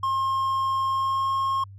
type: tone with pitch glide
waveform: triangle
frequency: 1069 to 1077.7 Hz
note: C6 to C#6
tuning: +37 to -49 cents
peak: -20 dBFS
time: 0.03-1.64 s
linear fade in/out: 5 ms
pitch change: +14 cents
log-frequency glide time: 0.87-1.32 s
effects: added 98 Hz sine -41 dBFS peak until 1.78 s